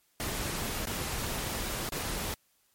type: noise with dropouts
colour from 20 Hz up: pink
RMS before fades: -34 dBFS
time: 0.2-2.34 s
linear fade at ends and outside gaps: 0 ms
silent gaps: 0.854-0.871 / 1.89-1.922 s
effects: white hiss -70 dBFS RMS until 2.74 s + MP3 64 kbps